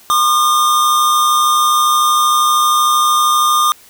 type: tone pair together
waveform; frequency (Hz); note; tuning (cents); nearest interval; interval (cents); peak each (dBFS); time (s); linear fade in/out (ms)
square; 1079 / 1211.8; C#6 / D#6; -47 / -46; major second; 201; -21 / -11; 0.1-3.72; 0
effects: white hiss -44 dBFS RMS until 3.89 s